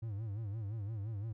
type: tone with vibrato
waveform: triangle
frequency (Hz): 106.1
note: G#2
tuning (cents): +38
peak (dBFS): -35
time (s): 0.02-1.33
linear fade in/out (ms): 10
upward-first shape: sine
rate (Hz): 5.8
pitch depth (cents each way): 140
effects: none